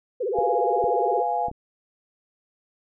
sine tone with vibrato, 439.9 Hz, A4, in tune, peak -23 dBFS, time 0.2-1.23 s, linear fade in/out 10 ms, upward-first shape sine, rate 17 Hz, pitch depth 270 cents each way
sine chord, F diminished, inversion second, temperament equal, 493.9 / 698.5 / 830.6 Hz, Cb5 / F5 / Ab5, 0 / 0 / 0 cents, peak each -31 / -25 / -25 dBFS, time 0.33-1.51 s, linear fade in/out 50 ms
clicks, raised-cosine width 3 ms, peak -25 dBFS, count 4, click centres 0.387 / 0.841 / 1.484 / 1.514 s
effects none

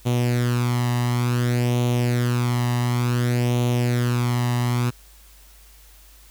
sawtooth tone with flanger, 121.7 Hz, B2, 25 cents flat, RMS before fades -21 dBFS, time 0.05-4.91 s, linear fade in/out 20 ms, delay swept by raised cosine 0.3 to 1.04 ms, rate 0.56 Hz, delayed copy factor +0.65, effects added 50 Hz sine -48 dBFS peak until 6.3 s + white hiss -52 dBFS RMS until 6.3 s

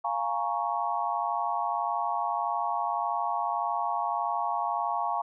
sine chord, Bb minor seventh, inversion second, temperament equal, 698.5 / 830.6 / 932.3 / 1108.7 Hz, F5 / Ab5 / Bb5 / Db6, 0 / 0 / 0 / 0 cents, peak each -32 dBFS, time 0.04-5.22 s, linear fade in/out 10 ms, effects none

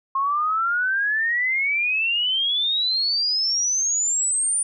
sine exponential sweep, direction up, 1070 to 9397 Hz, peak -19 dBFS, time 0.15-4.63 s, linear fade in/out 5 ms, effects none

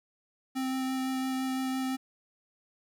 square tone with vibrato, 261.6 Hz, C4, in tune, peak -30 dBFS, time 0.55-1.97 s, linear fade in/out 20 ms, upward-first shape sine, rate 5.9 Hz, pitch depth 9 cents each way, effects 11-bit

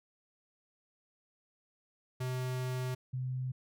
square / sine tone pair in turn, 127.6 / 128.41 Hz, C3 / C3, -43 / -32 cents, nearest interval unison, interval 11 cents, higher second, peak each -34 / -33 dBFS, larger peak second, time 2.2-2.95 / 3.13-3.52 s, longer first, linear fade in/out 10 ms, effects none

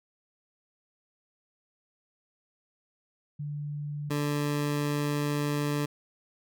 sine / 20% pulse tone pair in turn, 146.83 / 146.29 Hz, D3 / D3, 0 / -6 cents, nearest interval unison, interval 6 cents, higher first, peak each -32 / -22 dBFS, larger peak second, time 3.39-4.1 / 4.1-5.86 s, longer second, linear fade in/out 10 ms, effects none

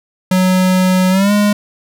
square tone with pitch glide, 185 to 206.5 Hz, F#3 to G#3, 0 to -10 cents, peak -10 dBFS, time 0.31-1.53 s, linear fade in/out 5 ms, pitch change +190 cents, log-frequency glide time 1.1-1.32 s, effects none

